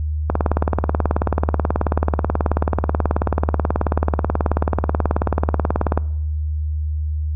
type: click train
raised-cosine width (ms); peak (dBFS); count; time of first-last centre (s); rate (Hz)
1; -3; 106; 0.3-5.976; 18.5
effects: noise-tail reverb RT60 0.9 s tail -22 dB re dry + added 76 Hz sine -19 dBFS peak until 7.35 s